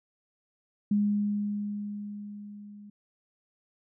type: tone with level ramp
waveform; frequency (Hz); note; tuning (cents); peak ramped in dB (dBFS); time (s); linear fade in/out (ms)
sine; 206; G#3; -14; -21 to -45; 0.91-2.9; 5
effects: none